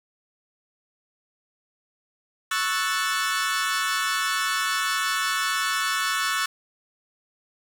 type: chord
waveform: sawtooth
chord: F# minor seventh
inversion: second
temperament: equal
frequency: 1108.7 / 1318.5 / 1480 / 1760 Hz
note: C#6 / E6 / F#6 / A6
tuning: 0 / 0 / 0 / 0 cents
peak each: -25 dBFS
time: 2.51-6.46 s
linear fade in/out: 5 ms
effects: low-pass 12000 Hz 12 dB/octave + 7-bit